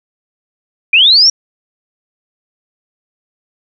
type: linear sweep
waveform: sine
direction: up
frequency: 2344 to 5700 Hz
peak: -4 dBFS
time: 0.93-1.3 s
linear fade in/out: 5 ms
effects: none